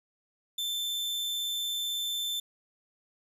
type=tone; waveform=40% pulse; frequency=3542 Hz; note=A7; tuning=11 cents sharp; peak=-29 dBFS; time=0.58-2.4 s; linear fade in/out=5 ms; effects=10-bit